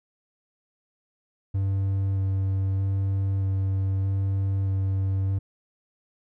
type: tone with vibrato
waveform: triangle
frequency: 96.8 Hz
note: G2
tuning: 21 cents flat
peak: -20 dBFS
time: 1.54-5.39 s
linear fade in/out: 10 ms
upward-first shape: square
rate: 0.8 Hz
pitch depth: 9 cents each way
effects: none